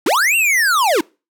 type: linear two-way sweep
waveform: square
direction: up then down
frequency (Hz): 232.2 to 2794 to 278.9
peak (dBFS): -13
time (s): 0.06-1.01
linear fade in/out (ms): 5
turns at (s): 0.36
effects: noise-tail reverb RT60 0.3 s tail -25 dB re dry